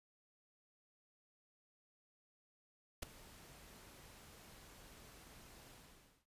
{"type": "noise with ADSR envelope", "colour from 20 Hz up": "pink", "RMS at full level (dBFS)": -40, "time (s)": [3.02, 6.26], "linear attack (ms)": 10, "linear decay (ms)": 6, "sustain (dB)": -19, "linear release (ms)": 560, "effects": ["resampled to 32000 Hz"]}